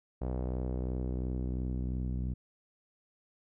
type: tone with low-pass filter sweep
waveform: sawtooth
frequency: 62.9 Hz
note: B1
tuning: 32 cents sharp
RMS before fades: -34 dBFS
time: 0.21-2.34 s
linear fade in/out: 10 ms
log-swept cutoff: 660 to 200 Hz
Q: 1.3
effects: none